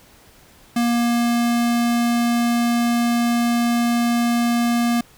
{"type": "tone", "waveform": "square", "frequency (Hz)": 236.9, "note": "A#3", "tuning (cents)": 28, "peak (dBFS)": -17, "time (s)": [0.76, 5.01], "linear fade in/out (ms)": 5, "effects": ["pink hiss -50 dBFS RMS until 5.17 s"]}